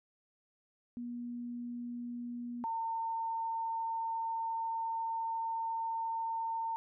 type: tone pair in turn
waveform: sine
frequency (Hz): 240.7 / 907.1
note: B3 / A#5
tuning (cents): -44 / -47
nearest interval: octave + major seventh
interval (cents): 2297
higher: second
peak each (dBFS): -38 / -33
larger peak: second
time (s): 0.97-2.64 / 2.64-6.76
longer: second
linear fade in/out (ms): 0
effects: none